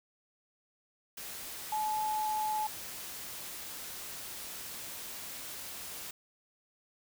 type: tone in noise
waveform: sine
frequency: 858 Hz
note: A5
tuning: 44 cents flat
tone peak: -30 dBFS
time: 1.72-2.67 s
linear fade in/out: 5 ms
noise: white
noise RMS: -43 dBFS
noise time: 1.17-6.11 s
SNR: +10 dB
effects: none